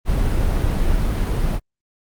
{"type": "noise", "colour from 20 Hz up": "brown", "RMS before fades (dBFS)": -18, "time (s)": [0.05, 1.6], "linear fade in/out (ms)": 50, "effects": ["Opus 32 kbps"]}